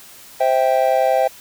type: chord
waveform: triangle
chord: C major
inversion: none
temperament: just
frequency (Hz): 523.3 / 654.1 / 784.9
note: C5 / E5 / G5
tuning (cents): 0 / -14 / +2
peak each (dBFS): -16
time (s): 0.4-1.28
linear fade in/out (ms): 10
effects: white hiss -42 dBFS RMS until 1.4 s